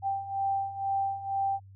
sine beating tone pair, 784 / 786.1 Hz, G5 / G5, 0 / +5 cents, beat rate 2.1 Hz, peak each -33 / -29 dBFS, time 0.02-1.6 s, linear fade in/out 50 ms, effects added 97 Hz sine -48 dBFS peak until 1.75 s

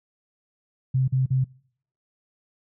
sine tone bursts, 130.81 Hz, C3, in tune, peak -18 dBFS, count 3, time 0.94-1.444 s, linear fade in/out 10 ms, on 140 ms, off 42 ms, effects noise-tail reverb RT60 0.6 s tail -25 dB re dry

